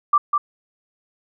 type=tone with echo; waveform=sine; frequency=1174.7 Hz; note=D6; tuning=in tune; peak=-11 dBFS; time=0.13-0.18 s; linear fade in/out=5 ms; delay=200 ms; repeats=1; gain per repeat=-4 dB; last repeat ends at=0.38 s; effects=none